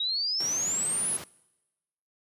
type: exponential sweep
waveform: sine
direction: up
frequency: 3766 to 10790 Hz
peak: -26 dBFS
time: 0-1.17 s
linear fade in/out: 5 ms
type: high-pass noise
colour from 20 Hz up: pink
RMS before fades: -41 dBFS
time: 0.4-1.24 s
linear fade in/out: 2 ms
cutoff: 120 Hz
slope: 24 dB/octave
effects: noise-tail reverb RT60 1.0 s tail -23 dB re dry + resampled to 32000 Hz